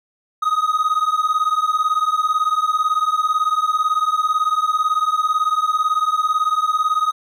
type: beating tone pair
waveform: triangle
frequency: 1244.5 / 1262.5 Hz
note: D#6 / D#6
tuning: 0 / +25 cents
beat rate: 18 Hz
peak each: -17 dBFS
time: 0.42-7.12 s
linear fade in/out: 10 ms
effects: none